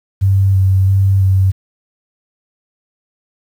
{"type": "tone with vibrato", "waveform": "sine", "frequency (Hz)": 96.2, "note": "G2", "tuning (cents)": -32, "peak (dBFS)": -8, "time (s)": [0.21, 1.52], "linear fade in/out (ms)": 20, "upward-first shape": "square", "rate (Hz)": 1.5, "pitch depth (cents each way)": 17, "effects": ["7-bit"]}